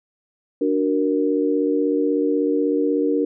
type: chord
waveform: sine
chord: D augmented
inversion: none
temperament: equal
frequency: 293.7 / 370 / 466.2 Hz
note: D4 / F#4 / A#4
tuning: 0 / 0 / 0 cents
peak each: -20 / -24 / -21 dBFS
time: 0.61-3.25 s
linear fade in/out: 5 ms
effects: none